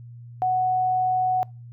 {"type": "tone", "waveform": "sine", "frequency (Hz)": 741, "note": "F#5", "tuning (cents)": 2, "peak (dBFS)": -19, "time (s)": [0.42, 1.43], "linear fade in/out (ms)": 0, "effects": ["noise-tail reverb RT60 0.3 s tail -26 dB re dry", "added 119 Hz sine -39 dBFS peak until 1.72 s"]}